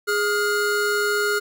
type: tone pair together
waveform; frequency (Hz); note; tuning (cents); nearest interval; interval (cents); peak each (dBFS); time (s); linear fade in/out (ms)
square; 415.3 / 1418.9; G#4 / F6; 0 / +27; octave + major sixth; 2127; -23; 0.07-1.4; 20
effects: none